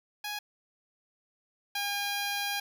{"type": "tone pair in turn", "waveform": "10% pulse", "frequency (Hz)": [831, 809.7], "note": ["G#5", "G#5"], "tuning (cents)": [1, -44], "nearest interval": "unison", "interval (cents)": 45, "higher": "first", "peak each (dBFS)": [-26, -22], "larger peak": "second", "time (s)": [[0.24, 0.39], [1.75, 2.6]], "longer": "second", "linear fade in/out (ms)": 5, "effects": []}